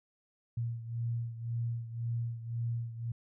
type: beating tone pair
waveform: sine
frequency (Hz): 116.54 / 118.44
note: A#2 / A#2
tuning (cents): 0 / +28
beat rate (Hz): 1.9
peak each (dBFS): -34 / -39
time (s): 0.57-3.12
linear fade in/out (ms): 5
effects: none